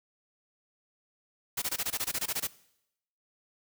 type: noise bursts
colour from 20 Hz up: white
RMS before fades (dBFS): -31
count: 13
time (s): 1.57-2.473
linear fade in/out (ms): 10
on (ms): 51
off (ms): 20
effects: noise-tail reverb RT60 0.8 s tail -20 dB re dry